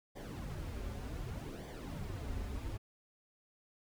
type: noise with flanger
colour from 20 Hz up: brown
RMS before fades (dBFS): -42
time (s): 0.15-2.78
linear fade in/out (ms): 20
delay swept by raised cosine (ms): 0.73 to 6.33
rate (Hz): 0.66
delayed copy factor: -0.7
effects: none